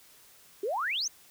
sine exponential sweep, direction up, 371.2 to 6645 Hz, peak -28 dBFS, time 0.63-1.08 s, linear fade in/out 5 ms, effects white hiss -57 dBFS RMS until 1.3 s

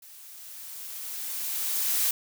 blue noise with level ramp, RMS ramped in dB -49 to -24 dBFS, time 0.02-2.11 s, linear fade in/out 5 ms, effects none

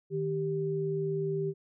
sine tone pair together, 155.56 / 392 Hz, D#3 / G4, 0 / 0 cents, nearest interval octave + major third, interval 1600 cents, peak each -33 / -30 dBFS, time 0.1-1.54 s, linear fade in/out 50 ms, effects none

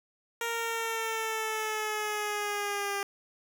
10% pulse linear sweep, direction down, 466.2 to 398.6 Hz, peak -22 dBFS, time 0.41-3.03 s, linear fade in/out 2 ms, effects none

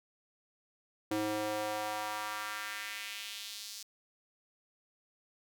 square tone with high-pass filter sweep, 106.2 Hz, G#2, 39 cents sharp, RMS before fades -38 dBFS, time 1.11-3.83 s, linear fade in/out 5 ms, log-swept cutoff 320 to 5200 Hz, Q 1.8, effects none

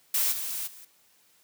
blue noise with level steps, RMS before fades -25 / -33 / -48 dBFS, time 0.14-0.85 s, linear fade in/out 5 ms, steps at 0.31 / 0.66 s, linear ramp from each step 20 ms, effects white hiss -63 dBFS RMS until 1.43 s + high-pass 100 Hz 12 dB/octave

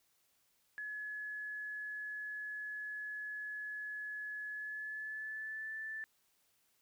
sine tone with pitch glide, 1700 to 1758.9 Hz, G#6 to A6, +40 to -1 cents, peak -40 dBFS, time 0.78-6.04 s, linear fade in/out 0 ms, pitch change +59 cents, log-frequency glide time 4.5-5.74 s, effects white hiss -75 dBFS RMS until 6.81 s

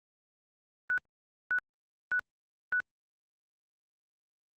sine tone bursts, 1480 Hz, F#6, in tune, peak -26 dBFS, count 4, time 0.9-2.802 s, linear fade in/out 0 ms, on 78 ms, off 530 ms, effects Opus 24 kbps

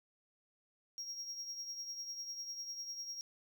triangle tone with tremolo, 5600 Hz, F8, 4 cents sharp, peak -38 dBFS, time 0.98-3.21 s, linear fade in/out 0 ms, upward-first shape triangle, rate 10 Hz, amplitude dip 60%, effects none

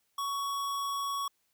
square tone, 1118 Hz, C#6, 14 cents sharp, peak -32 dBFS, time 0.18-1.28 s, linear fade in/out 5 ms, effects white hiss -75 dBFS RMS until 1.53 s

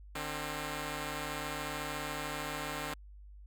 5% pulse tone pair together, 150.5 / 266.8 Hz, D3 / C4, +43 / +34 cents, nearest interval minor seventh, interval 991 cents, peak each -28 dBFS, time 0.15-2.94 s, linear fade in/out 5 ms, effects added 50 Hz sine -49 dBFS peak until 3.46 s

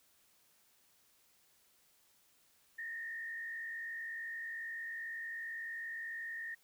sine tone with frequency modulation, 1839 Hz, A#6, 24 cents flat, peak -40 dBFS, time 2.78-6.55 s, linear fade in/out 10 ms, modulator 51.3 Hz, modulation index 0.9, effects white hiss -70 dBFS RMS until 6.63 s

